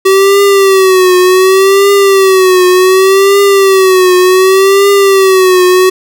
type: tone with vibrato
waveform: square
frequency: 381.6 Hz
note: G4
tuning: 47 cents flat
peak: -4 dBFS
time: 0.05-5.9 s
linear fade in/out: 10 ms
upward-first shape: triangle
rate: 0.67 Hz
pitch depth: 91 cents each way
effects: none

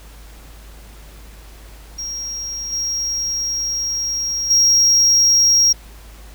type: tone with level steps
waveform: triangle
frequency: 5610 Hz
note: F8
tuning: 7 cents sharp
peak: -23 / -18 / -9 dBFS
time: 1.98-5.73 s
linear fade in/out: 10 ms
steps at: 2.72 / 4.5 s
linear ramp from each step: 10 ms
effects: added 52 Hz sine -38 dBFS peak until 6.34 s + pink hiss -45 dBFS RMS until 6.34 s

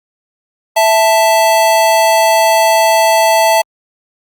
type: tone pair together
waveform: square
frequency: 660 / 881 Hz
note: E5 / A5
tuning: +2 / +2 cents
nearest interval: perfect fourth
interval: 500 cents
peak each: -11 dBFS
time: 0.76-3.62 s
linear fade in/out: 10 ms
effects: Opus 48 kbps

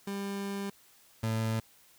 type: tone pair in turn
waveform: 30% pulse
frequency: 198.9 / 111.63 Hz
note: G3 / A2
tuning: +25 / +25 cents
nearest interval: minor seventh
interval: 1000 cents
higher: first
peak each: -31 / -26 dBFS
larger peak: second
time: 0.07-0.7 / 1.23-1.6 s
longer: first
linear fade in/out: 5 ms
effects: white hiss -61 dBFS RMS until 1.98 s

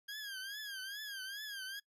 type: tone with vibrato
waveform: 20% pulse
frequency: 1619 Hz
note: G#6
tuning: 45 cents flat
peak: -37 dBFS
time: 0.08-1.8 s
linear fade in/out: 10 ms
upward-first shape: triangle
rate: 2.4 Hz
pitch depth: 130 cents each way
effects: noise-tail reverb RT60 0.1 s tail -22 dB re dry + resampled to 32000 Hz

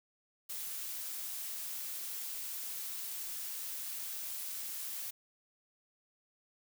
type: noise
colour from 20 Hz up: blue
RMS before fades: -41 dBFS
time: 0.49-5.11 s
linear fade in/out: 10 ms
effects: none

